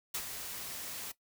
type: noise with ADSR envelope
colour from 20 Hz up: white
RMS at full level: -35 dBFS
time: 0.14-1.12 s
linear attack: 8 ms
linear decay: 71 ms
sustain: -7 dB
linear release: 7 ms
effects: noise-tail reverb RT60 0.1 s tail -17 dB re dry